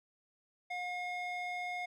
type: tone with band-pass filter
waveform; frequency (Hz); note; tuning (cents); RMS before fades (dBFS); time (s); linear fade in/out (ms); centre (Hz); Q
square; 717; F5; +45; -39; 0.7-1.86; 10; 1600; 3.4
effects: none